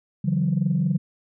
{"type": "tone cluster", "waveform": "sine", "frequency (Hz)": [144.5, 168.2, 189.2], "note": ["D3", "E3", "F#3"], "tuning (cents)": [-28, 35, 39], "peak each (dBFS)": -23, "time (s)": [0.24, 0.98], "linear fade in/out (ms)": 10, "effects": ["tanh soft clip ceiling -12 dBFS"]}